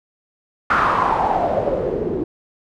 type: noise with low-pass filter sweep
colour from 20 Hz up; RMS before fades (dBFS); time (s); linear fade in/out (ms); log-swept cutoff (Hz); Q
white; -19; 0.7-2.24; 5; 1400 to 330; 5
effects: none